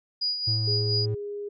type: tone with tremolo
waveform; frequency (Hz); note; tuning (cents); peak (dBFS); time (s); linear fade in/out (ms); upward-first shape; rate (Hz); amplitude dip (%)
sine; 4900; D#8; -27; -23; 0.21-1.06; 10; sine; 4.3; 55
type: tone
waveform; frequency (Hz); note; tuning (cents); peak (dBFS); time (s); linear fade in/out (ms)
triangle; 110; A2; 0; -23; 0.47-1.15; 10
type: tone with pitch glide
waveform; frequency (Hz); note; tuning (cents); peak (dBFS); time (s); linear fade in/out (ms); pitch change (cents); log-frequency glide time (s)
sine; 413.9 to 409.6; G#4 to G#4; -6 to -24; -31; 0.67-1.49; 10; -18; 1.02-1.19
effects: none